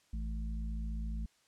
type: harmonic tone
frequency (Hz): 54.6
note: A1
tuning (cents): -13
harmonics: 1 / 3 / 4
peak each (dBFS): -35 / -47 / -46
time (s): 0.13-1.26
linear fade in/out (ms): 5
effects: white hiss -70 dBFS RMS until 1.47 s + low-pass 8000 Hz 12 dB/octave